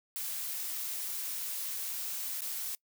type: noise with dropouts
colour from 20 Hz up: blue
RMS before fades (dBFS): -37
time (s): 0.16-2.75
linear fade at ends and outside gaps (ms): 0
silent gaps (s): 2.407-2.419
effects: noise-tail reverb RT60 0.1 s tail -24 dB re dry